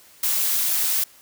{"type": "noise with amplitude modulation", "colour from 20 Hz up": "blue", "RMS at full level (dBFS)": -19, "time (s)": [0.23, 1.04], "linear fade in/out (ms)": 5, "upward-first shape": "sine", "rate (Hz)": 231, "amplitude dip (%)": 60, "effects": ["white hiss -51 dBFS RMS until 1.21 s", "high-pass 60 Hz 12 dB/octave"]}